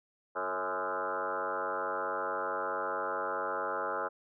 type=tone with frequency modulation; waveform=sine; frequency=932.3 Hz; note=A#5; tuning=in tune; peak=-31 dBFS; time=0.35-4.09 s; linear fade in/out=20 ms; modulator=95.4 Hz; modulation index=5.4; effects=none